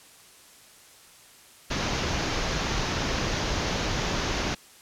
pink low-pass noise, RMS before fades -28 dBFS, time 1.7-4.55 s, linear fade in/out 10 ms, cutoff 6700 Hz, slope 96 dB/octave, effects white hiss -52 dBFS RMS until 4.81 s + low-pass 11000 Hz 12 dB/octave

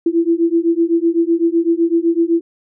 sine beating tone pair, 331.2 / 339.1 Hz, E4 / E4, +8 / +49 cents, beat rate 7.9 Hz, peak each -15 dBFS, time 0.06-2.41 s, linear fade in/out 5 ms, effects none

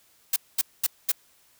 blue noise bursts, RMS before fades -22 dBFS, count 4, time 0.33-1.118 s, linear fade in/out 5 ms, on 32 ms, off 220 ms, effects white hiss -61 dBFS RMS until 1.59 s

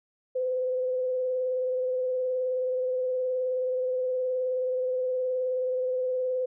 sine tone with vibrato, 509 Hz, C5, 48 cents flat, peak -25 dBFS, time 0.35-6.46 s, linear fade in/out 10 ms, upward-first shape triangle, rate 19 Hz, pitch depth 26 cents each way, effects none

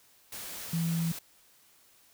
sine tone in noise, 166.2 Hz, E3, 15 cents sharp, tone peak -27 dBFS, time 0.73-1.12 s, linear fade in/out 5 ms, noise white, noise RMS -41 dBFS, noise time 0.32-1.19 s, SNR +11 dB, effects white hiss -62 dBFS RMS until 2.13 s

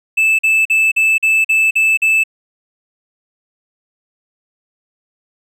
triangle tone bursts, 2629 Hz, E7, 5 cents flat, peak -8 dBFS, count 8, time 0.17-2.238 s, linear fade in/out 10 ms, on 220 ms, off 44 ms, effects none

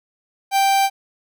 45% pulse tone, 784 Hz, G5, in tune, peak -14 dBFS, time 0.51-0.9 s, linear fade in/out 50 ms, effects none

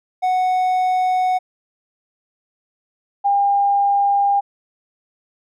triangle / sine tone pair in turn, 739 / 803.1 Hz, F#5 / G5, -2 / +42 cents, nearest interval minor second, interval 144 cents, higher second, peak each -13 dBFS, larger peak neither, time 0.22-1.39 / 3.24-4.41 s, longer neither, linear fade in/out 20 ms, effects none

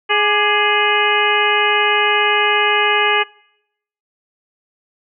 harmonic tone with a mistuned harmonic, 417.4 Hz, G#4, 9 cents sharp, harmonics 1 / 2 / 3 / 4 / 5 / 6 / 7, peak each -20 / -20 / -20 / -20 / -20 / -20 / -20 dBFS, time 0.09-3.24 s, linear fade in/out 20 ms, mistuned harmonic 3, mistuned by -81 cents, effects noise-tail reverb RT60 0.8 s tail -25 dB re dry

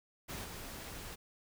pink noise with level steps, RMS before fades -43 / -46 dBFS, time 0.28-1.16 s, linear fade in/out 20 ms, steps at 0.44 s, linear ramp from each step 5 ms, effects none

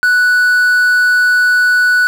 triangle tone with quantisation, 1480 Hz, F#6, in tune, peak -6 dBFS, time 0.03-2.07 s, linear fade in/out 0 ms, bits 5, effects none

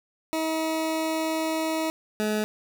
20% pulse tone pair in turn, 319.3 / 213.1 Hz, D#4 / G#3, +45 / +45 cents, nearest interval perfect fifth, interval 700 cents, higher first, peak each -20 / -19 dBFS, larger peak second, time 0.33-1.9 / 2.2-2.44 s, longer first, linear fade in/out 0 ms, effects none

